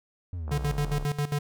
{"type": "exponential sweep", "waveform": "triangle", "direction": "down", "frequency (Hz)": [92.5, 34], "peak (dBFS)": -29, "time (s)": [0.33, 1.05], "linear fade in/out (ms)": 0}
{"type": "click train", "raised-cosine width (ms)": 1, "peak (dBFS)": -28, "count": 39, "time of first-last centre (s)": [0.48, 1.026], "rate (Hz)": 69.6}
{"type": "tone with tremolo", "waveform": "square", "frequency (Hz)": 145.7, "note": "D3", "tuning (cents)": -13, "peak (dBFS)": -25, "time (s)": [0.51, 1.39], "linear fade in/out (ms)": 10, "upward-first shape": "square", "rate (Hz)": 7.4, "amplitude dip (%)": 80}
{"effects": []}